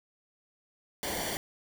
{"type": "noise with comb filter", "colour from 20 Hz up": "pink", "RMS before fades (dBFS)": -34, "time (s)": [1.03, 1.37], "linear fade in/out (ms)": 0, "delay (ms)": 0.77, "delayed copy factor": -0.7, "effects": []}